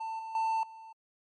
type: tone with level steps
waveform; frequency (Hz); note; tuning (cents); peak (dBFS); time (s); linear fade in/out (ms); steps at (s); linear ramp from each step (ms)
triangle; 892; A5; +23; -32 / -36 / -25 / -44; 0-0.93; 10; 0.19 / 0.35 / 0.63; 2
effects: MP3 48 kbps